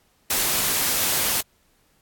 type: noise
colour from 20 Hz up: white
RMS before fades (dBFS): -22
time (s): 0.3-1.41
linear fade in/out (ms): 5
effects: pink hiss -63 dBFS RMS until 2.01 s + AAC 64 kbps